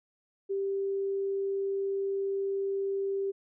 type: tone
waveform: sine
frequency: 392.7 Hz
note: G4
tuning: 3 cents sharp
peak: -28 dBFS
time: 0.49-3.32 s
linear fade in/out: 20 ms
effects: none